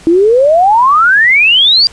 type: exponential sweep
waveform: sine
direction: up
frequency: 320.4 to 4800 Hz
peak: -4 dBFS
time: 0.07-1.87 s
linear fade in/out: 0 ms
effects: pink hiss -37 dBFS RMS until 1.92 s + resampled to 22050 Hz